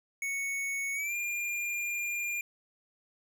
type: tone with pitch glide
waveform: square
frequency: 2217 to 2404 Hz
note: C#7 to D7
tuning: 0 to +40 cents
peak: -32 dBFS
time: 0.22-2.41 s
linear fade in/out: 2 ms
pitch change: +140 cents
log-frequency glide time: 0.94-1.14 s
effects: none